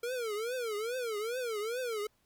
square tone with vibrato, 460.4 Hz, A#4, 22 cents flat, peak -34 dBFS, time 0.03-2.07 s, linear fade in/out 5 ms, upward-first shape triangle, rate 2.4 Hz, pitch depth 220 cents each way, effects pink hiss -73 dBFS RMS until 2.25 s

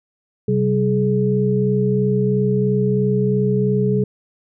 sine tone cluster, 130.5 / 193.5 / 421.9 Hz, C3 / G3 / G#4, -4 / -22 / +27 cents, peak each -19 dBFS, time 0.48-4.04 s, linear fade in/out 5 ms, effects none

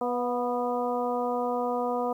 harmonic tone with a mistuned harmonic, 245.6 Hz, B3, 9 cents flat, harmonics 1 / 2 / 3 / 4 / 5, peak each -33 / -29 / -31 / -34 / -37 dBFS, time 0.01-2.13 s, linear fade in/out 5 ms, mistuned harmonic 3, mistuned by -25 cents, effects 10-bit

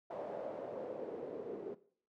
white noise with low-pass filter sweep, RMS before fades -43 dBFS, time 0.1-1.75 s, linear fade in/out 10 ms, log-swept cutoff 630 to 410 Hz, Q 4.2, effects noise-tail reverb RT60 0.5 s tail -17 dB re dry + high-pass 200 Hz 12 dB/octave

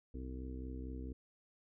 harmonic tone, 64.4 Hz, C2, 27 cents flat, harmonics 1 / 2 / 3 / 4 / 5 / 6 / 7, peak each -43 / -53 / -57 / -48 / -53 / -58 / -55 dBFS, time 0.14-1.13 s, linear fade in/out 5 ms, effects none

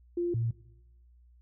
sine tone pair in turn, 347.8 / 115.53 Hz, F4 / A#2, -7 / -15 cents, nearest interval octave + perfect fifth, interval 1908 cents, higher first, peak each -27 dBFS, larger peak neither, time 0.17-0.34 / 0.34-0.51 s, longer neither, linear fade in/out 5 ms, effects noise-tail reverb RT60 1.0 s tail -20 dB re dry + added 60 Hz sine -56 dBFS peak until 1.41 s

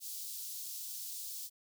white high-pass noise, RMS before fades -43 dBFS, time 0-1.5 s, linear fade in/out 50 ms, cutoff 4000 Hz, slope 24 dB/octave, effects none

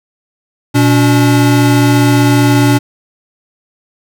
square tone pair together, 120.71 / 287.1 Hz, B2 / D4, -39 / -39 cents, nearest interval octave + minor third, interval 1500 cents, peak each -10 dBFS, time 0.74-2.79 s, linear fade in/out 20 ms, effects none

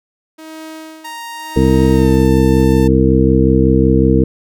sawtooth tone with tremolo, 316.8 Hz, D#4, 31 cents sharp, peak -24 dBFS, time 0.38-2.65 s, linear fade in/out 10 ms, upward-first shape sine, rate 0.85 Hz, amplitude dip 95%
sawtooth tone with pitch glide, 932.3 to 891.2 Hz, A#5 to A5, 0 to +22 cents, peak -22 dBFS, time 1.04-2.88 s, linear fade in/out 10 ms, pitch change -78 cents, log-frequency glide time 1.92-2.12 s
harmonic tone, 65.41 Hz, C2, in tune, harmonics 1 / 2 / 3 / 4 / 5 / 7, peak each -15 / -15 / -15 / -15 / -15 / -15 dBFS, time 1.56-4.24 s, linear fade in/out 5 ms
effects none

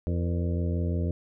harmonic tone with a mistuned harmonic, 86 Hz, F2, 26 cents flat, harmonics 1 / 2 / 3 / 4 / 5 / 6 / 7, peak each -26 / -32 / -36 / -38 / -40 / -42 / -43 dBFS, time 0.07-1.11 s, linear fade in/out 0 ms, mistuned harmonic 5, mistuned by +86 cents, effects none

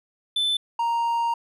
triangle tone pair in turn, 3520 / 932.3 Hz, A7 / A#5, 0 / 0 cents, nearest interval octave + major seventh, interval 2300 cents, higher first, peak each -19 dBFS, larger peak neither, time 0.36-0.57 / 0.79-1.34 s, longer second, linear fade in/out 5 ms, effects resampled to 32000 Hz

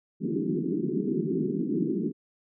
white band-pass noise, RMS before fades -28 dBFS, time 0.2-2.13 s, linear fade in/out 50 ms, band 150 to 400 Hz, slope 96 dB/octave, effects none

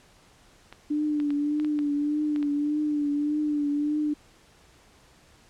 clicks, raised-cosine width 0.3 ms, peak -26 dBFS, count 8, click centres 0.726 / 1.201 / 1.305 / 1.599 / 1.647 / 1.79 / 2.361 / 2.428 s
sine tone with vibrato, 295.3 Hz, D4, 10 cents sharp, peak -23 dBFS, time 0.9-4.14 s, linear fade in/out 10 ms, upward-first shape triangle, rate 1.7 Hz, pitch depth 47 cents each way
effects pink hiss -57 dBFS RMS until 5.49 s + low-pass 9000 Hz 12 dB/octave

